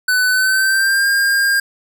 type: tone with pitch glide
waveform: square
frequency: 1500 to 1607.7 Hz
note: F#6 to G6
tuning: +23 to +43 cents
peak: -13 dBFS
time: 0.08-1.6 s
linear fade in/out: 5 ms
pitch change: +120 cents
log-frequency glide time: 0.28-1.07 s
effects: none